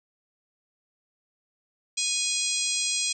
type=harmonic tone; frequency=826 Hz; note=G#5; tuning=10 cents flat; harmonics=3 / 4 / 5 / 6 / 7 / 8 / 9 / 10; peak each=-33 / -33 / -33 / -33 / -33 / -33 / -33 / -33 dBFS; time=1.97-3.13 s; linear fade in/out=10 ms; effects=none